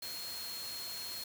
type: tone in noise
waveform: sine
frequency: 4257 Hz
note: C8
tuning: 29 cents sharp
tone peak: -42 dBFS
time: 0.02-1.24 s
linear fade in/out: 5 ms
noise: white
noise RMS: -45 dBFS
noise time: 0.02-1.24 s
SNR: 0 dB
effects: none